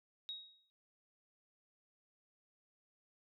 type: tone with exponential decay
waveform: sine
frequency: 3784 Hz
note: A#7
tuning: 25 cents sharp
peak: -39 dBFS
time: 0.29-0.7 s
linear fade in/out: 0 ms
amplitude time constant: 87 ms
effects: none